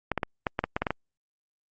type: clicks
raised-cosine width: 0.5 ms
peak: -11 dBFS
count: 10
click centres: 0.117 / 0.177 / 0.232 / 0.468 / 0.591 / 0.64 / 0.765 / 0.82 / 0.868 / 0.906 s
effects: Opus 48 kbps